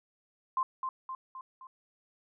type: tone with echo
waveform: sine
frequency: 1046.5 Hz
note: C6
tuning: in tune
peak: -26 dBFS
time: 0.57-0.63 s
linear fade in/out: 2 ms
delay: 260 ms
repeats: 4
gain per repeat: -5 dB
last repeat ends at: 1.67 s
effects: none